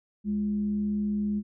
sine tone with frequency modulation, 207.6 Hz, G#3, in tune, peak -25 dBFS, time 0.24-1.43 s, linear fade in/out 50 ms, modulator 139 Hz, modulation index 0.23, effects none

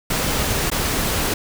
pink noise with dropouts, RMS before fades -21 dBFS, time 0.1-1.34 s, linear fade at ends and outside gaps 5 ms, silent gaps 0.702-0.715 s, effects none

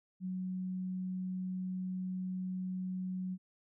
sine tone, 185 Hz, F#3, in tune, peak -35 dBFS, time 0.2-3.38 s, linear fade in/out 50 ms, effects none

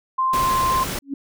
sine tone, 1046.5 Hz, C6, in tune, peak -17 dBFS, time 0.18-0.84 s, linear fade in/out 10 ms
pink noise, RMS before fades -27 dBFS, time 0.33-0.99 s, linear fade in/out 5 ms
sine tone with exponential growth, 277.2 Hz, C#4, in tune, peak -20 dBFS, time 1.02-1.14 s, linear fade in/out 5 ms, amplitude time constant 24 ms
effects none

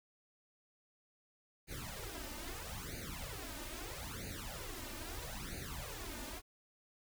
pink noise with flanger, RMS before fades -45 dBFS, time 1.67-6.42 s, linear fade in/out 50 ms, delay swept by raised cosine 0.45 to 3.35 ms, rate 0.77 Hz, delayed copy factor +1, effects none

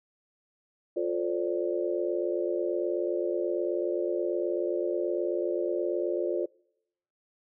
sine chord, D minor seventh, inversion first, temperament just, 352.4 / 440.5 / 528.6 / 587.3 Hz, F4 / A4 / C5 / D5, +16 / +2 / +18 / 0 cents, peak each -29 / -34 / -34 / -33 dBFS, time 0.96-6.46 s, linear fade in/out 10 ms, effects noise-tail reverb RT60 0.8 s tail -26 dB re dry

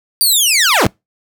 15% pulse linear sweep, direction down, 4730 to 34.73 Hz, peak -3 dBFS, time 0.21-0.87 s, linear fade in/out 0 ms, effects noise-tail reverb RT60 0.2 s tail -26 dB re dry

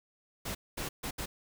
pink noise bursts at uneven times, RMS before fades -37 dBFS, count 4, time 0.45-0.55 / 0.77-0.89 / 1.03-1.11 / 1.18-1.26 s, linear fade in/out 10 ms, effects none

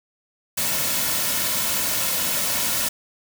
white noise with comb filter, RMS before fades -23 dBFS, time 0.57-2.89 s, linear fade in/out 10 ms, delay 2.5 ms, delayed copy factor -0.5, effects none

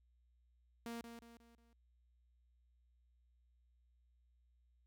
sawtooth tone with echo, 233.1 Hz, A#3, in tune, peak -40 dBFS, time 0.86-1.01 s, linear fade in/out 0 ms, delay 180 ms, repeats 4, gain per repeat -7 dB, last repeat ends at 1.73 s, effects added 60 Hz sine -70 dBFS peak until 4.86 s

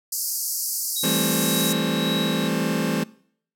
white band-pass noise, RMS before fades -27 dBFS, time 0.12-1.73 s, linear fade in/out 5 ms, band 4600 to 15000 Hz, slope 96 dB/octave
triangle tone with tremolo, 3843 Hz, B7, 48 cents flat, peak -24 dBFS, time 0.96-2.48 s, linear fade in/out 5 ms, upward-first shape sine, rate 1.9 Hz, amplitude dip 55%
sawtooth chord, A minor seventh, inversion second, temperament just, 165 / 198 / 220 / 264 Hz, E3 / G3 / A3 / C4, +2 / +18 / 0 / +16 cents, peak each -23 dBFS, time 1.03-3.04 s, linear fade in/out 10 ms
effects noise-tail reverb RT60 0.6 s tail -22 dB re dry

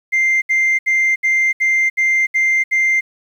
sine tone bursts, 2093 Hz, C7, in tune, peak -10 dBFS, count 8, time 0.12-3.01 s, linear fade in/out 20 ms, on 300 ms, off 70 ms, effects tanh soft clip ceiling -10 dBFS + 8-bit

